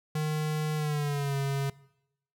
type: tone with pitch glide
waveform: square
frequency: 153.5 to 138.34 Hz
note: D#3 to C#3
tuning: -23 to -3 cents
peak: -28 dBFS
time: 0.15-1.7 s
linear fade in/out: 5 ms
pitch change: -180 cents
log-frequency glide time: 0.76-1.36 s
effects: noise-tail reverb RT60 0.8 s tail -21 dB re dry